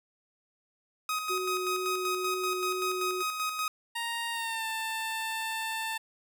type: tone with tremolo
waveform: sawtooth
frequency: 1258 Hz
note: D#6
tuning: 19 cents sharp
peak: -25 dBFS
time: 1.09-3.68 s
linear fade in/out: 2 ms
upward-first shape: square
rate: 5.2 Hz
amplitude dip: 45%
type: tone with vibrato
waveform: sine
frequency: 368.6 Hz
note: F#4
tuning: 7 cents flat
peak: -32 dBFS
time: 1.29-3.23 s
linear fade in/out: 20 ms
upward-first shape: sine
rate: 2.1 Hz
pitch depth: 8 cents each way
type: tone with pitch glide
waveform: 15% pulse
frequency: 932.3 to 890.2 Hz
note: A#5 to A5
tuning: 0 to +20 cents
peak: -25 dBFS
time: 3.95-5.98 s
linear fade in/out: 10 ms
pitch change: -80 cents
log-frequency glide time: 4.31-4.66 s
effects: none